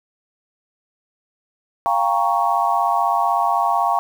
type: chord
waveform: sine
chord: G half-diminished seventh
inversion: third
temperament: equal with one note detuned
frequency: 698.5 / 794.5 / 932.3 / 1108.7 Hz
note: F5 / G5 / Bb5 / Db6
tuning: 0 / +23 / 0 / 0 cents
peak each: -21 dBFS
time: 1.86-3.99 s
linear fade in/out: 0 ms
effects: 7-bit